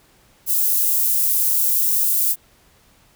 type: high-pass noise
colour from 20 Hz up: white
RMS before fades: -18 dBFS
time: 0.46-2.36 s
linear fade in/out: 50 ms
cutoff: 12000 Hz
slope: 12 dB/octave
effects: pink hiss -55 dBFS RMS until 3.15 s